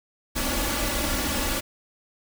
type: noise with comb filter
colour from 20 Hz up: pink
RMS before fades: -26 dBFS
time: 0.35-1.61 s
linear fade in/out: 20 ms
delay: 3.5 ms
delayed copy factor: +0.8
effects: none